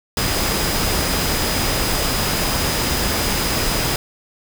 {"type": "tone in noise", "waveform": "sine", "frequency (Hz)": 4979, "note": "D#8", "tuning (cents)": 0, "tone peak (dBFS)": -28, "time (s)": [0.17, 3.96], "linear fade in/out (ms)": 2, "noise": "pink", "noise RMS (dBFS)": -20, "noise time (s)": [0.17, 3.96], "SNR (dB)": -11, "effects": []}